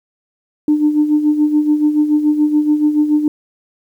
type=tone with tremolo; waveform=sine; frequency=300.2 Hz; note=D4; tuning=38 cents sharp; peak=-7 dBFS; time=0.68-3.28 s; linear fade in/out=2 ms; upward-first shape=sine; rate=7 Hz; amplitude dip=65%; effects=tanh soft clip ceiling -4 dBFS + 8-bit